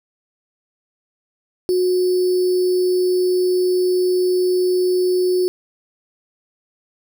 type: tone with sample-and-hold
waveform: sine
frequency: 364.6 Hz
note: F#4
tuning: 25 cents flat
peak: -14 dBFS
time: 1.69-5.48 s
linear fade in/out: 0 ms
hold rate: 4900 Hz
effects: none